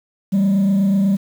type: tone with frequency modulation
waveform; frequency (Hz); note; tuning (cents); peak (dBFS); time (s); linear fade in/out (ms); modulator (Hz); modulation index
sine; 196; G3; 0; -10; 0.32-1.17; 20; 28.1; 0.36
effects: tanh soft clip ceiling -12 dBFS + 7-bit